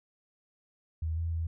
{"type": "tone with pitch steps", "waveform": "sine", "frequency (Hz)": [80.2, 83.1, 82.2], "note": ["E2", "E2", "E2"], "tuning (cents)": [-47, 15, -4], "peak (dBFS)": -29, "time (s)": [1.02, 1.47], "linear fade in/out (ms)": 5, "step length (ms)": 150, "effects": []}